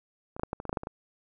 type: clicks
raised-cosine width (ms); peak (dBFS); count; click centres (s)
1; -27 / -20 / -14 / -17 / -23 / -24 / -17 / -15 / -15 / -24 / -21; 11; 0.365 / 0.396 / 0.434 / 0.531 / 0.601 / 0.653 / 0.694 / 0.729 / 0.772 / 0.834 / 0.871
effects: none